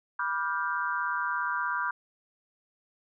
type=chord; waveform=sine; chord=G dominant seventh; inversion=first; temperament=just; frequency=980 / 1176 / 1411.2 / 1568 Hz; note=B5 / D6 / F6 / G6; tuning=-14 / +2 / +18 / 0 cents; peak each=-33 dBFS; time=0.19-1.91 s; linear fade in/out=5 ms; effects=none